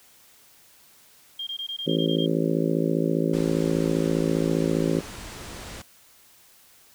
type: tone bursts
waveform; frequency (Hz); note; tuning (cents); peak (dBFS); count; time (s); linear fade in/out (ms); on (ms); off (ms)
sine; 3208; G7; +39; -29; 9; 1.39-2.261; 5; 79; 20
type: harmonic tone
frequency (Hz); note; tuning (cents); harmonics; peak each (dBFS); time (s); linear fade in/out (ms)
55; A1; 0; 3 / 4 / 5 / 6 / 7 / 8 / 9 / 10; -26 / -31 / -27 / -29 / -28 / -34 / -32 / -33; 1.86-5.01; 20
type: low-pass noise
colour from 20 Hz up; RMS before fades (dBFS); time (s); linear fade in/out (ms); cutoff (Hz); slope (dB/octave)
pink; -39; 3.33-5.82; 5; 10000; 24
effects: white hiss -55 dBFS RMS until 6.94 s